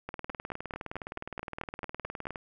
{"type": "two click trains", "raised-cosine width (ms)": 0.5, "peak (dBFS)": [-22, -21], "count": [45, 10], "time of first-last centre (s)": [[0.09, 2.358], [0.3, 2.269]], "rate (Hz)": [19.4, 4.57], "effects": []}